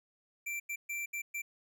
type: tone bursts at uneven times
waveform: square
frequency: 2349 Hz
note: D7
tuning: in tune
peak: -36 dBFS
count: 5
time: 0.46-0.6 / 0.69-0.76 / 0.89-1.06 / 1.13-1.22 / 1.34-1.42 s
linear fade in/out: 10 ms
effects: none